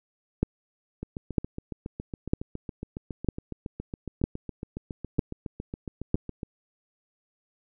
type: two click trains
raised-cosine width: 3 ms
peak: -21 / -9 dBFS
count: 40 / 7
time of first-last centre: 1.03-6.432 / 0.43-6.144 s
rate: 7.22 / 1.05 Hz
effects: none